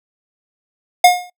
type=tone with exponential decay; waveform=square; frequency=717 Hz; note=F5; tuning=45 cents sharp; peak=-3 dBFS; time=1.04-1.3 s; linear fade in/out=5 ms; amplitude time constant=56 ms; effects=noise-tail reverb RT60 0.1 s tail -23 dB re dry